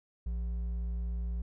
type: tone with hard clipping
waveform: triangle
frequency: 58.27 Hz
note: A#1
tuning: in tune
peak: -33 dBFS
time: 0.26-1.42 s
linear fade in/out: 5 ms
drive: 8 dB
effects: none